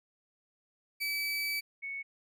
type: tone pair in turn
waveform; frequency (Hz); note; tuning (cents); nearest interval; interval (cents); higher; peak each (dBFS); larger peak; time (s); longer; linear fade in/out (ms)
30% pulse / sine; 2300 / 2214; D7 / C#7; -37 / -3; minor second; 66; first; -29 / -36; first; 1-1.61 / 1.82-2.03; first; 20
effects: none